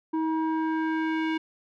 square tone with low-pass filter sweep, 318.9 Hz, D#4, 43 cents sharp, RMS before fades -27 dBFS, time 0.13-1.38 s, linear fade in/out 10 ms, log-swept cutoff 790 to 2600 Hz, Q 1.8, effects none

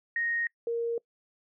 sine tone pair in turn, 1864.7 / 466.2 Hz, A#6 / A#4, 0 / 0 cents, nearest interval 2 octaves, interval 2400 cents, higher first, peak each -27 dBFS, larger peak neither, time 0.16-0.47 / 0.67-0.98 s, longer neither, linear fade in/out 2 ms, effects noise-tail reverb RT60 0.1 s tail -24 dB re dry

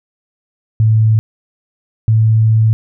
sine tone pair in turn, 110 / 110.64 Hz, A2 / A2, 0 / +10 cents, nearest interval unison, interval 10 cents, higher second, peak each -7 dBFS, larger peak neither, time 0.8-1.19 / 2.08-2.73 s, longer second, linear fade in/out 0 ms, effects none

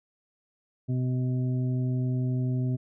harmonic tone, 126.9 Hz, B2, 47 cents sharp, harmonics 1 / 2 / 3 / 5, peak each -25 / -32 / -41 / -46 dBFS, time 0.88-2.77 s, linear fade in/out 20 ms, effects none

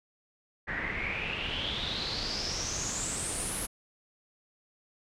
pink noise with low-pass filter sweep, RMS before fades -34 dBFS, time 0.67-3.67 s, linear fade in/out 20 ms, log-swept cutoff 1800 to 11000 Hz, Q 8, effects none

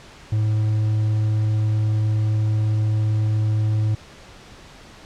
triangle tone, 107.7 Hz, A2, 37 cents flat, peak -15 dBFS, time 0.32-3.95 s, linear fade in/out 5 ms, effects pink hiss -44 dBFS RMS until 5.05 s + low-pass 6000 Hz 12 dB/octave

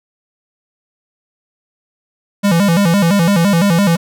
square tone with vibrato, 184 Hz, F#3, 9 cents flat, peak -10 dBFS, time 2.43-3.97 s, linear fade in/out 20 ms, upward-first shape square, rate 5.9 Hz, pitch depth 160 cents each way, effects none

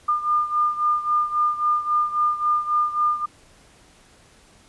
sine beating tone pair, 1206 / 1209.7 Hz, D6 / D#6, +46 / -49 cents, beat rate 3.7 Hz, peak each -20 / -24 dBFS, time 0.08-3.26 s, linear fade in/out 10 ms, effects pink hiss -53 dBFS RMS until 4.68 s + resampled to 24000 Hz

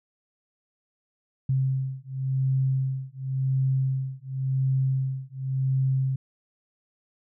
sine beating tone pair, 132.3 / 133.22 Hz, C3 / C3, +20 / +32 cents, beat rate 0.92 Hz, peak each -26 / -26 dBFS, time 1.49-6.16 s, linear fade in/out 5 ms, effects none

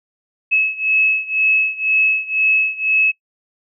sine beating tone pair, 2583 / 2585 Hz, E7 / E7, -36 / -34 cents, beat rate 2 Hz, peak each -16 / -18 dBFS, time 0.51-3.12 s, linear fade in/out 20 ms, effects noise-tail reverb RT60 0.1 s tail -24 dB re dry

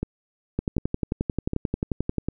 two click trains, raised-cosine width 3 ms, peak -11 / -13 dBFS, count 19 / 4, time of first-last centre 0.59-2.183 / 0.03-2.286 s, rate 11.3 / 1.33 Hz, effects none

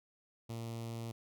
sawtooth tone with notch filter, 115.2 Hz, A#2, 20 cents flat, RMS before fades -42 dBFS, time 0.49-1.12 s, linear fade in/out 10 ms, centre 1600 Hz, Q 1.2, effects none

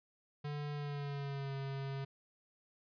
square tone with pitch glide, 146.6 to 136.78 Hz, D3 to C#3, -3 to -23 cents, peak -39 dBFS, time 0.44-2.05 s, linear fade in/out 10 ms, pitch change -120 cents, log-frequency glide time 0.74-1.54 s, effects resampled to 11025 Hz

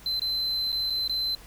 triangle tone with dropouts, 4069 Hz, C8, 49 cents flat, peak -24 dBFS, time 0.06-1.35 s, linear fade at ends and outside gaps 2 ms, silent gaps 0.196-0.218 / 0.72-0.726 / 0.9-0.904 / 1.078-1.095 s, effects added 50 Hz sine -48 dBFS peak until 1.46 s + pink hiss -50 dBFS RMS until 1.46 s

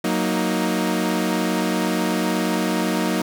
sawtooth chord, D# minor, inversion first, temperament equal with one note detuned, 185 / 233.1 / 312.2 Hz, F#3 / A#3 / D#4, 0 / 0 / +6 cents, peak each -20 dBFS, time 0.04-3.22 s, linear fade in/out 5 ms, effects none

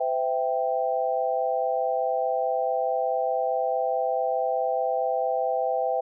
sine chord, C major, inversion none, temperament equal with one note detuned, 510.7 / 659.3 / 784 Hz, C5 / E5 / G5, -42 / 0 / 0 cents, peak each -27 dBFS, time 0-6.01 s, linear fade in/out 10 ms, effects none

